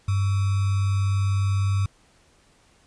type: tone with sample-and-hold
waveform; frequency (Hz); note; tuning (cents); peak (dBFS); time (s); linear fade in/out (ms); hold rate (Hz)
sine; 98.2; G2; +4; -19; 0.08-1.86; 5; 1225
effects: pink hiss -59 dBFS RMS until 2.86 s + resampled to 22050 Hz